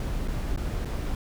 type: noise with dropouts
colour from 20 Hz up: brown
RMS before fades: -29 dBFS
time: 0-1.15 s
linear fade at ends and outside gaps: 2 ms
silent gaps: 0.278-0.282 / 0.562-0.574 / 0.849-0.855 s
effects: none